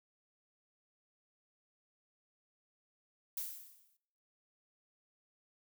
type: noise with exponential decay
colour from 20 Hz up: violet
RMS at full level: -37 dBFS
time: 3.37-3.97 s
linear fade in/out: 5 ms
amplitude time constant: 130 ms
effects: noise-tail reverb RT60 0.9 s tail -26 dB re dry